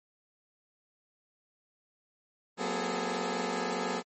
15% pulse tone cluster, 183.7 / 232 / 253.7 / 412.4 / 436.3 Hz, F#3 / A#3 / B3 / G#4 / A4, -12 / -8 / +47 / -12 / -15 cents, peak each -31 dBFS, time 2.57-4.03 s, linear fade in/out 50 ms, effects MP3 32 kbps

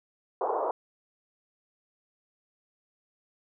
pink band-pass noise, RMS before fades -29 dBFS, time 0.41-0.71 s, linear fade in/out 2 ms, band 400 to 1100 Hz, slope 48 dB/octave, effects none

